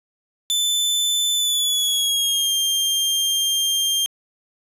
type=tone with pitch glide; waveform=sawtooth; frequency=3520 to 3191 Hz; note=A7 to G7; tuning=0 to +30 cents; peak=-15 dBFS; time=0.5-4.06 s; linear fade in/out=0 ms; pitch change=-170 cents; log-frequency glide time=1.34-2.54 s; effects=resampled to 32000 Hz